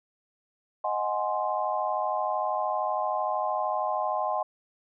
sine chord, Ab dominant seventh, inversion second, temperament equal with one note detuned, 622.3 / 740 / 833 / 1046.5 Hz, Eb5 / Gb5 / Ab5 / C6, 0 / 0 / +5 / 0 cents, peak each -31 dBFS, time 0.84-4.43 s, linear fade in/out 5 ms, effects none

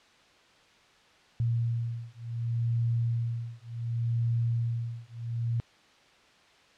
sine beating tone pair, 116.54 / 117.22 Hz, A#2 / A#2, 0 / +10 cents, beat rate 0.68 Hz, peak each -30 dBFS, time 1.4-5.6 s, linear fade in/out 0 ms, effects white hiss -59 dBFS RMS until 6.77 s + low-pass 4000 Hz 12 dB/octave

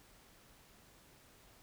silence, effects pink hiss -63 dBFS RMS until 1.62 s

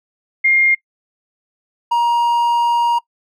sine / triangle tone pair in turn, 2122 / 945.2 Hz, C7 / A#5, +24 / +24 cents, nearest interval octave + major second, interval 1400 cents, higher first, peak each -10 dBFS, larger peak neither, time 0.44-0.75 / 1.91-2.99 s, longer second, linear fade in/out 10 ms, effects noise-tail reverb RT60 0.1 s tail -22 dB re dry

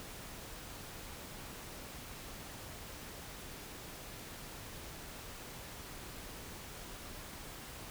silence, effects pink hiss -48 dBFS RMS until 7.9 s

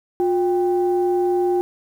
sine tone pair together, 357.4 / 790 Hz, F4 / G5, +40 / +13 cents, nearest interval octave + major second, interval 1373 cents, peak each -16 / -24 dBFS, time 0.2-1.61 s, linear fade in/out 0 ms, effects tanh soft clip ceiling -9 dBFS + 8-bit

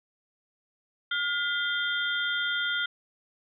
sine tone cluster, 1422 / 2018 / 3200 / 3555 Hz, F6 / B6 / G7 / A7, +31 / +37 / +35 / +17 cents, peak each -28 / -37 / -32 / -35 dBFS, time 1.11-2.86 s, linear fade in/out 5 ms, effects none

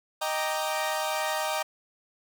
sawtooth chord, Eb major seventh, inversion none, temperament equal, 622.3 / 784 / 932.3 / 1174.7 Hz, Eb5 / G5 / Bb5 / D6, 0 / 0 / 0 / 0 cents, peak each -27 / -29 / -29 / -33 dBFS, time 0.21-1.63 s, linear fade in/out 10 ms, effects none

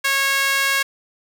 sawtooth tone with high-pass filter, 548 Hz, C#5, 20 cents flat, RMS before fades -19 dBFS, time 0.04-0.83 s, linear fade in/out 10 ms, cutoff 1700 Hz, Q 1.7, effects none

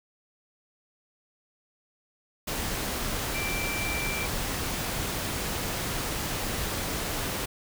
sine tone in noise, 2349 Hz, D7, in tune, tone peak -32 dBFS, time 3.34-4.26 s, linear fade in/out 10 ms, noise pink, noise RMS -31 dBFS, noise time 2.47-7.46 s, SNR -4 dB, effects none

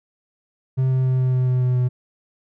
triangle tone with pitch steps, 130.81 / 129.98 / 129.16 / 128.34 / 127.53 / 126.72 / 125.92 / 125.12 Hz, C3 / C3 / C3 / C3 / C3 / B2 / B2 / B2, 0 / -11 / -22 / -33 / -44 / +45 / +34 / +23 cents, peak -14 dBFS, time 0.77-1.89 s, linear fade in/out 20 ms, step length 140 ms, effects none

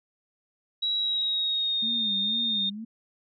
sine tone with pitch glide, 3877 to 3659 Hz, B7 to A#7, -33 to -33 cents, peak -24 dBFS, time 0.82-2.7 s, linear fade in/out 10 ms, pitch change -100 cents, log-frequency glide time 0.97-1.93 s
sine tone with vibrato, 213.7 Hz, G#3, 50 cents sharp, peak -34 dBFS, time 1.82-2.85 s, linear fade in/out 10 ms, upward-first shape sine, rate 2.1 Hz, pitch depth 150 cents each way
effects none

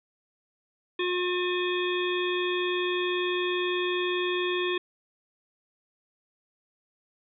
harmonic tone with a mistuned harmonic, 358.8 Hz, F4, 47 cents sharp, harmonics 1 / 3 / 5 / 7 / 9 / 10, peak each -27 / -35 / -35 / -34 / -36 / -39 dBFS, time 0.99-4.78 s, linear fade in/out 5 ms, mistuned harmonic 9, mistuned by +44 cents, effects none

